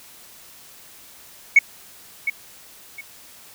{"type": "tone with echo", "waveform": "sine", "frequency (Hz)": 2217, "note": "C#7", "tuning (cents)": 0, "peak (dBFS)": -5, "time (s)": [1.56, 1.59], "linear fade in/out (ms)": 5, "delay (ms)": 710, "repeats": 2, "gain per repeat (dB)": -13, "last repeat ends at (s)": 3.01, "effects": ["tanh soft clip ceiling -4 dBFS", "white hiss -46 dBFS RMS until 3.54 s"]}